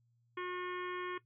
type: harmonic tone with a mistuned harmonic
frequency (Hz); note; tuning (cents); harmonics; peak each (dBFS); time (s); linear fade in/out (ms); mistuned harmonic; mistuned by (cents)
361.3; F#4; -41; 1 / 3 / 4 / 5 / 6 / 7 / 8 / 9; -40 / -43 / -50 / -48 / -50 / -53 / -59 / -55; 0.37-1.18; 5; 7; -43
effects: noise-tail reverb RT60 0.1 s tail -17 dB re dry + added 118 Hz sine -70 dBFS peak until 1.25 s